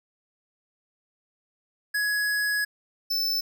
square tone pair in turn, 1677 / 5281 Hz, G#6 / E8, +16 / +2 cents, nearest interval octave + minor sixth, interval 1986 cents, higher second, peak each -24 dBFS, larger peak neither, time 1.94-2.65 / 3.1-3.41 s, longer first, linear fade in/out 10 ms, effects none

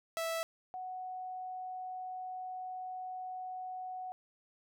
sawtooth / sine tone pair in turn, 657 / 740.7 Hz, E5 / F#5, -6 / +2 cents, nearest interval major second, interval 208 cents, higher second, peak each -30 / -39 dBFS, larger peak first, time 0.17-0.43 / 0.74-4.12 s, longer second, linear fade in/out 0 ms, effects none

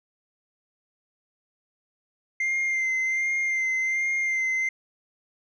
sine tone with vibrato, 2093 Hz, C7, in tune, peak -20 dBFS, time 2.4-4.69 s, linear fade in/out 5 ms, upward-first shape sine, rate 1.3 Hz, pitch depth 26 cents each way, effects tanh soft clip ceiling -22 dBFS

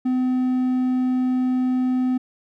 triangle tone, 254.5 Hz, C4, 48 cents flat, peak -16 dBFS, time 0.05-2.18 s, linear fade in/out 10 ms, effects none

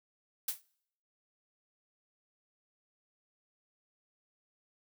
blue noise with exponential decay, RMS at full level -29 dBFS, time 0.48-0.62 s, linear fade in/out 5 ms, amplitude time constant 29 ms, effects noise-tail reverb RT60 0.7 s tail -25 dB re dry

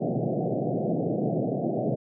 pink band-pass noise, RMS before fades -27 dBFS, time 0-1.96 s, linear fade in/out 20 ms, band 120 to 730 Hz, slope 96 dB/octave, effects none

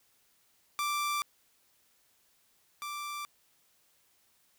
sawtooth tone pair in turn, 1174.7 / 1174.7 Hz, D6 / D6, 0 / 0 cents, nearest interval unison, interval 0 cents, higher neither, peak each -26 / -33 dBFS, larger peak first, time 0.79-1.22 / 2.82-3.25 s, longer neither, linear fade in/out 0 ms, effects white hiss -69 dBFS RMS until 4.58 s

